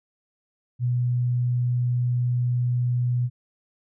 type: tone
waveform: sine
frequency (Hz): 122.9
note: B2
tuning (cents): -8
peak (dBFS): -20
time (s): 0.79-3.3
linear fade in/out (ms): 50
effects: none